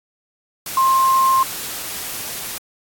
sine tone in noise, 1058 Hz, C6, 19 cents sharp, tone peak -12 dBFS, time 0.77-1.43 s, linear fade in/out 2 ms, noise white, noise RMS -28 dBFS, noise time 0.66-2.58 s, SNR +13 dB, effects AAC 64 kbps

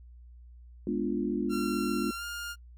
sine chord, G# diminished seventh, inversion none, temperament equal, 207.7 / 246.9 / 293.7 / 349.2 Hz, G#3 / B3 / D4 / F4, 0 / 0 / 0 / 0 cents, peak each -33 dBFS, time 0.87-2.11 s, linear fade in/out 2 ms
sawtooth tone with pitch glide, 1368 to 1410.5 Hz, F6 to F6, -36 to +17 cents, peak -32 dBFS, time 1.49-2.56 s, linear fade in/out 50 ms, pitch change +53 cents, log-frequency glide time 2.14-2.24 s
effects noise-tail reverb RT60 0.1 s tail -26 dB re dry + added 60 Hz sine -48 dBFS peak until 2.77 s

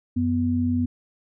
sine tone pair together, 92.16 / 246.9 Hz, F#2 / B3, -6 / 0 cents, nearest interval octave + perfect fourth, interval 1706 cents, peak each -25 / -21 dBFS, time 0.16-0.86 s, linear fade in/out 10 ms, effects none

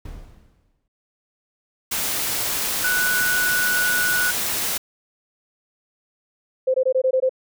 brown noise with exponential decay, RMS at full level -33 dBFS, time 0.05-0.88 s, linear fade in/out 5 ms, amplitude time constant 180 ms
white noise, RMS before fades -24 dBFS, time 1.91-4.78 s, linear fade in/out 10 ms
sine tone with pitch glide, 1480 to 1471.5 Hz, F#6 to F#6, 0 to -10 cents, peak -19 dBFS, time 2.84-4.31 s, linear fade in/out 5 ms, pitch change -10 cents, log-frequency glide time 3.1-3.82 s
sine tone bursts, 519 Hz, C5, 14 cents flat, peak -15 dBFS, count 7, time 6.67-7.294 s, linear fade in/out 10 ms, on 72 ms, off 20 ms
effects none

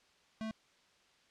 square tone, 220 Hz, A3, in tune, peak -38 dBFS, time 0.41-0.51 s, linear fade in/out 0 ms, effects white hiss -68 dBFS RMS until 1.3 s + low-pass 5000 Hz 12 dB/octave

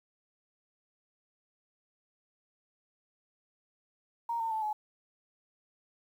sine tone with pitch steps, 932.3 / 904.2 / 876.9 / 850.5 Hz, A#5 / A5 / A5 / G#5, 0 / +47 / -6 / +41 cents, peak -30 dBFS, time 4.29-4.73 s, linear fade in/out 5 ms, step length 110 ms, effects 10-bit

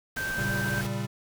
pink noise, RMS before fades -37 dBFS, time 0.16-0.87 s, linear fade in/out 5 ms
sine tone, 1561 Hz, G6, 8 cents flat, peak -29 dBFS, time 0.17-0.81 s, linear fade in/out 0 ms
square chord, G diminished, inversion first, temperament equal, 116.54 / 138.59 / 196 Hz, Bb2 / Db3 / G3, 0 / 0 / 0 cents, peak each -33 / -36 / -34 dBFS, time 0.37-1.07 s, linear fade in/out 20 ms
effects none

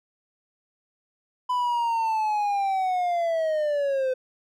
triangle linear sweep, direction down, 1002 to 509 Hz, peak -20 dBFS, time 1.49-4.14 s, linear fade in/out 10 ms, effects none

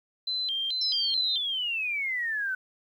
sine tone with vibrato, 3587 Hz, A7, 33 cents sharp, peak -27 dBFS, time 0.27-1.38 s, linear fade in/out 5 ms, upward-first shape square, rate 2.3 Hz, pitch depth 210 cents each way
sine exponential sweep, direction down, 5370 to 1496 Hz, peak -27 dBFS, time 0.81-2.55 s, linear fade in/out 5 ms
effects 10-bit

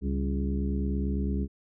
harmonic tone with a mistuned harmonic, 69 Hz, C#2, 7 cents flat, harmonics 1 / 2 / 3 / 4 / 5 / 6, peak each -28 / -39 / -31 / -36 / -41 / -40 dBFS, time 0.01-1.48 s, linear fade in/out 50 ms, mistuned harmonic 3, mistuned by -90 cents, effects none

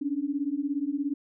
sine beating tone pair, 275.3 / 292.3 Hz, C#4 / D4, -12 / -8 cents, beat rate 17 Hz, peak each -30 / -29 dBFS, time 0.01-1.14 s, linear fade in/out 10 ms, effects none

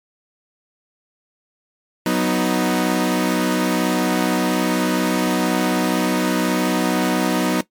sawtooth chord, B major, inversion second, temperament equal, 185 / 246.9 / 311.1 Hz, F#3 / B3 / D#4, 0 / 0 / 0 cents, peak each -17 dBFS, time 2.06-7.61 s, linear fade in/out 2 ms, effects noise-tail reverb RT60 0.1 s tail -17 dB re dry + MP3 96 kbps

